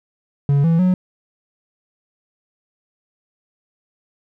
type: tone with pitch steps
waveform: triangle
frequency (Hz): 141.4 / 165.5 / 183.3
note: C#3 / E3 / F#3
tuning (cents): +35 / +7 / -16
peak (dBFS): -10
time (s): 0.49-0.94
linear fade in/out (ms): 2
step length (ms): 150
effects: none